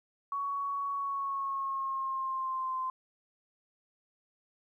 sine tone with pitch glide, 1119 to 1038.1 Hz, C#6 to C6, +16 to -14 cents, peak -31 dBFS, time 0.32-2.9 s, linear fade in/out 2 ms, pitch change -130 cents, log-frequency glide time 0.94-2.78 s, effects 12-bit

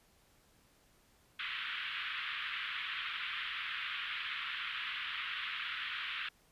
white band-pass noise, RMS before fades -40 dBFS, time 1.39-6.29 s, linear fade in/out 5 ms, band 1200 to 3400 Hz, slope 48 dB/octave, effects pink hiss -68 dBFS RMS until 6.51 s + resampled to 32000 Hz

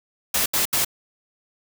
white noise bursts, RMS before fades -21 dBFS, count 3, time 0.34-0.848 s, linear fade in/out 5 ms, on 120 ms, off 74 ms, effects none

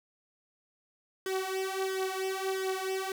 sawtooth tone with flanger, 380.7 Hz, F#4, 49 cents sharp, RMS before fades -33 dBFS, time 1.26-3.12 s, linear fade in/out 2 ms, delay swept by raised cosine 2 to 4.9 ms, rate 1.5 Hz, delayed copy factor +0.8, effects none

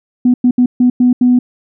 sine tone bursts at uneven times, 247.6 Hz, B3, 5 cents sharp, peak -5 dBFS, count 6, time 0.25-0.34 / 0.44-0.51 / 0.58-0.66 / 0.8-0.9 / 1-1.13 / 1.21-1.39 s, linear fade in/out 5 ms, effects tanh soft clip ceiling -1 dBFS

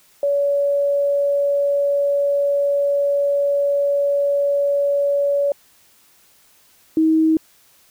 sine tone pair in turn, 567 / 318.2 Hz, C#5 / D#4, +39 / +39 cents, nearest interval minor seventh, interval 1000 cents, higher first, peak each -15 / -12 dBFS, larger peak second, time 0.23-5.52 / 6.97-7.37 s, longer first, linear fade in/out 2 ms, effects white hiss -54 dBFS RMS until 7.9 s

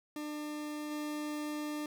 40% pulse tone with level steps, 299.5 Hz, D4, 34 cents sharp, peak -37 / -35 dBFS, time 0.16-1.86 s, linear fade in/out 2 ms, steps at 0.9 s, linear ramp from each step 20 ms, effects none

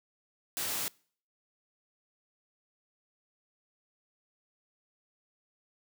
white noise, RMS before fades -34 dBFS, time 0.57-0.88 s, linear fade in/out 0 ms, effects noise-tail reverb RT60 0.5 s tail -25 dB re dry + high-pass 100 Hz 12 dB/octave

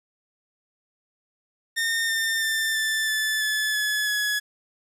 sawtooth tone with pitch steps, 1825 / 1805.1 / 1785.4 / 1765.9 / 1746.6 / 1727.6 / 1708.7 / 1690 Hz, A#6 / A6 / A6 / A6 / A6 / A6 / G#6 / G#6, -37 / +44 / +25 / +6 / -13 / -32 / +49 / +30 cents, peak -19 dBFS, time 1.76-4.4 s, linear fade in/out 20 ms, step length 330 ms, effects resampled to 32000 Hz + 9-bit

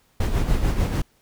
brown noise with tremolo, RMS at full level -19 dBFS, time 0.2-1.02 s, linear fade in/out 5 ms, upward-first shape sine, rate 6.8 Hz, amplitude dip 50%, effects pink hiss -62 dBFS RMS until 1.21 s

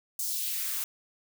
blue noise with high-pass filter sweep, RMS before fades -32 dBFS, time 0.19-0.84 s, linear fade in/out 2 ms, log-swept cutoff 6600 to 880 Hz, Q 1.4, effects none

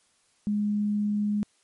sine tone, 207.7 Hz, G#3, in tune, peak -23 dBFS, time 0.47-1.43 s, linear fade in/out 0 ms, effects white hiss -66 dBFS RMS until 1.63 s + MP3 48 kbps

